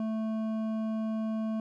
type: tone with hard clipping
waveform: sine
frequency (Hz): 220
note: A3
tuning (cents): 0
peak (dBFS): -31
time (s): 0-1.6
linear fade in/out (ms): 2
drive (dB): 9
effects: none

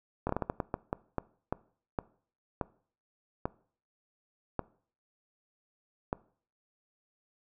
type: slowing click train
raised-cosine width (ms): 1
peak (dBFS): -16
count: 16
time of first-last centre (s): 0.27-6.129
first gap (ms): 23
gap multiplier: 1.35
effects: noise-tail reverb RT60 0.5 s tail -21 dB re dry

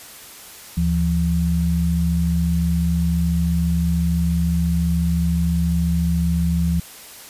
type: tone pair together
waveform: sine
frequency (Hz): 75.5 / 169.61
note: D2 / E3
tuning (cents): +48 / +50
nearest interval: octave + major second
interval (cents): 1402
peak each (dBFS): -20 / -18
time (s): 0.77-6.8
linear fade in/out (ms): 5
effects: white hiss -40 dBFS RMS until 7.29 s + resampled to 32000 Hz

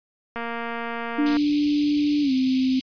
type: click train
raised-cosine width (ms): 0.5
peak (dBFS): -16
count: 236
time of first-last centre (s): 0.36-1.369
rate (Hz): 233
type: tone with pitch glide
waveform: sine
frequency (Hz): 293.7 to 260.1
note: D4 to C4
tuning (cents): 0 to -10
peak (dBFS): -18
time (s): 1.18-2.8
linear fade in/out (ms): 10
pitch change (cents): -210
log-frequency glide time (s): 2.22-2.32
type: band-stop noise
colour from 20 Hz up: white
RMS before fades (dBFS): -30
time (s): 1.26-2.81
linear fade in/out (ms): 0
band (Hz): 220 to 2200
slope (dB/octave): 96
effects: resampled to 11025 Hz

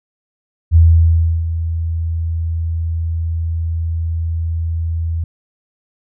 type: tone with ADSR envelope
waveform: sine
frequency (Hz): 82.41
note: E2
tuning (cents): 0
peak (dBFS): -4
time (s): 0.71-5.24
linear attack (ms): 46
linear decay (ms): 680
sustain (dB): -12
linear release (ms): 3
effects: none

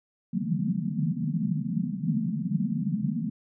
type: band-pass noise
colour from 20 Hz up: white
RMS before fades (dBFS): -28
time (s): 0.33-3.3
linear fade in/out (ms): 10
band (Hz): 140 to 240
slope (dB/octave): 96
effects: none

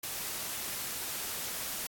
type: noise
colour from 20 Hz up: white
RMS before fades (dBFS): -37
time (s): 0.03-1.87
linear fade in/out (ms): 5
effects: AAC 64 kbps

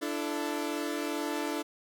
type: chord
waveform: sawtooth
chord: D suspended second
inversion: none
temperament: equal with one note detuned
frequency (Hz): 293.7 / 336 / 440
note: D4 / E4 / A4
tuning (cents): 0 / +33 / 0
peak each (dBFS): -30 / -32 / -34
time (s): 0.01-1.63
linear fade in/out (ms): 20
effects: none

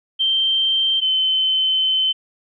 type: tone pair in turn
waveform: sine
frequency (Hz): 3136 / 3066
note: G7 / G7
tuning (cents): 0 / -39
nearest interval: unison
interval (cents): 39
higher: first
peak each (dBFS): -15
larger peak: neither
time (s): 0.19-1.01 / 1.01-2.13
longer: second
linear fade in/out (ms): 20
effects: none

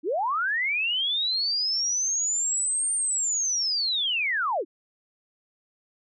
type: linear two-way sweep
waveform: sine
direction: up then down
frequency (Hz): 270 to 8870 to 270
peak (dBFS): -23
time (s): 0.03-4.65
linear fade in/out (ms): 50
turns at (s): 2.94
effects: none

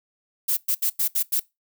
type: noise bursts at uneven times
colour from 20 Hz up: violet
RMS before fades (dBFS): -22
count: 6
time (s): 0.48-0.57 / 0.68-0.75 / 0.82-0.9 / 0.99-1.08 / 1.15-1.23 / 1.32-1.4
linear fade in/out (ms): 10
effects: noise-tail reverb RT60 0.2 s tail -21 dB re dry

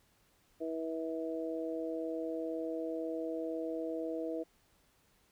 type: harmonic tone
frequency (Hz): 162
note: E3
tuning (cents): -30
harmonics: 2 / 3 / 4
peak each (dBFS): -38 / -39 / -41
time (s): 0.6-4.44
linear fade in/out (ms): 20
effects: pink hiss -70 dBFS RMS until 5.31 s

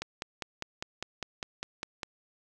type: click train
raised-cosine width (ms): 0.2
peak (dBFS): -17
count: 11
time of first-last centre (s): 0.02-2.032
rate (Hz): 4.97
effects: none

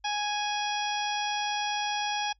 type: harmonic tone with a mistuned harmonic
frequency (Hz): 830.6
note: G#5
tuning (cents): 0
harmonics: 1 / 2 / 3 / 4 / 5 / 6 / 7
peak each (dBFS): -30 / -37 / -37 / -35 / -48 / -40 / -40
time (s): 0.04-2.33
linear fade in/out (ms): 10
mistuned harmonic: 7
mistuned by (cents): -52
effects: noise-tail reverb RT60 0.1 s tail -24 dB re dry + added 50 Hz sine -63 dBFS peak until 2.39 s

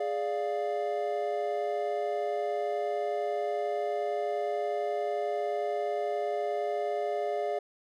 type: chord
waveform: triangle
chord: D diminished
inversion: second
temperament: equal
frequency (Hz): 415.3 / 587.3 / 698.5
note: Ab4 / D5 / F5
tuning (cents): 0 / 0 / 0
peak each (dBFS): -31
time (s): 0-7.59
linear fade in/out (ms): 5
effects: none

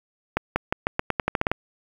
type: accelerating click train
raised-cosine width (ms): 0.5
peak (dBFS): -6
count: 12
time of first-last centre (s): 0.37-1.516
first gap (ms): 190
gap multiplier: 0.87
effects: 7-bit

